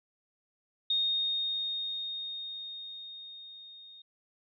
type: tone with level ramp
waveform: sine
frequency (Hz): 3701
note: A#7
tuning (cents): -13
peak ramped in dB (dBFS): -25 to -49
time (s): 0.9-4.02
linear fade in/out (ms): 5
effects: none